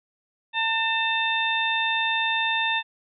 harmonic tone with a mistuned harmonic, 900 Hz, A5, 39 cents sharp, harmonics 1 / 2 / 3 / 4, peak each -27 / -27 / -27 / -27 dBFS, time 0.53-2.83 s, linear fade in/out 50 ms, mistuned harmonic 3, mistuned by -31 cents, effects none

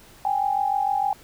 sine tone pair together, 784 / 830.6 Hz, G5 / G#5, 0 / 0 cents, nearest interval minor second, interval 100 cents, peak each -23 dBFS, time 0.25-1.13 s, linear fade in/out 2 ms, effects pink hiss -50 dBFS RMS until 1.23 s

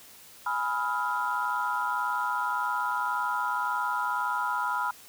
sine chord, F half-diminished seventh, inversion first, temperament equal with one note detuned, 830.6 / 987.8 / 1275.1 / 1396.9 Hz, Ab5 / Cb6 / Eb6 / F6, 0 / 0 / +42 / 0 cents, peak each -34 / -29 / -33 / -31 dBFS, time 0.46-4.91 s, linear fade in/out 5 ms, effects tanh soft clip ceiling -17 dBFS + white hiss -51 dBFS RMS until 5.08 s

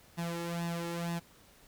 sawtooth tone with flanger, 170 Hz, F3, 46 cents flat, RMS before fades -36 dBFS, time 0.17-1.2 s, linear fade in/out 20 ms, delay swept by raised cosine 1.1 to 2.3 ms, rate 2.1 Hz, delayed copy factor +0.7, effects pink hiss -60 dBFS RMS until 1.67 s

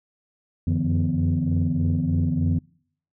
sine tone cluster, 88.2 / 91.5 / 148.4 / 169.5 / 249.9 Hz, F2 / F#2 / D3 / E3 / B3, +18 / -19 / +18 / +49 / +21 cents, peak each -25 dBFS, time 0.67-2.59 s, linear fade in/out 5 ms, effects noise-tail reverb RT60 0.6 s tail -25 dB re dry + tanh soft clip ceiling -13 dBFS

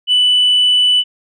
sine tone, 2981 Hz, F#7, 12 cents sharp, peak -7 dBFS, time 0.07-1.04 s, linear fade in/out 50 ms, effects tanh soft clip ceiling -6 dBFS

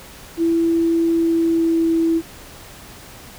sine tone with pitch glide, 332.4 to 328.8 Hz, E4 to E4, +15 to -4 cents, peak -14 dBFS, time 0.37-2.22 s, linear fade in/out 50 ms, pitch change -19 cents, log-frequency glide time 1.06-1.93 s, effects pink hiss -40 dBFS RMS until 3.38 s

